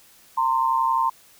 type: tone pair together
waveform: sine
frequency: 915.1 / 1046.5 Hz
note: A#5 / C6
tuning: -32 / 0 cents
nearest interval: major second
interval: 232 cents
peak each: -21 dBFS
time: 0.37-1.1 s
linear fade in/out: 10 ms
effects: white hiss -53 dBFS RMS until 1.39 s